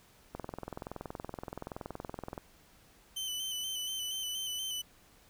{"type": "click train", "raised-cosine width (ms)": 1, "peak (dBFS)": -25, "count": 44, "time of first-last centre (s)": [0.35, 2.378], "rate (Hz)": 21.2}
{"type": "tone with vibrato", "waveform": "sawtooth", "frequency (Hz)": 3040, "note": "F#7", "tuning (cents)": 46, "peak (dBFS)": -32, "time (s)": [3.16, 4.82], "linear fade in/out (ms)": 10, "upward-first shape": "square", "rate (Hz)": 4.2, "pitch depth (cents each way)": 30}
{"effects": ["pink hiss -62 dBFS RMS until 5.29 s"]}